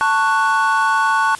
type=chord; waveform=triangle; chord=F# minor; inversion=first; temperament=just; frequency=888 / 1110 / 1480 Hz; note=A5 / C#6 / F#6; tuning=+16 / +2 / 0 cents; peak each=-16 dBFS; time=0.01-1.35 s; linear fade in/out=0 ms; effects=white hiss -36 dBFS RMS until 1.39 s + resampled to 24000 Hz